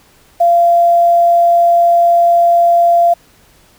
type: tone with quantisation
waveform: sine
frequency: 688 Hz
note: F5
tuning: 26 cents flat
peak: -6 dBFS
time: 0.4-3.14 s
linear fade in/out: 10 ms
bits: 6
effects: pink hiss -48 dBFS RMS until 3.78 s